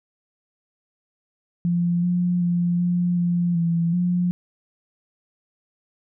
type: tone with pitch steps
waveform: sine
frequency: 173.3 / 177.2 / 174.2 / 176.2 / 174.1 / 168.3 / 177.5 Hz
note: F3 / F3 / F3 / F3 / F3 / E3 / F3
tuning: -13 / +25 / -4 / +16 / -5 / +36 / +28 cents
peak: -18 dBFS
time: 1.65-4.31 s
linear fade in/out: 0 ms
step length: 380 ms
effects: none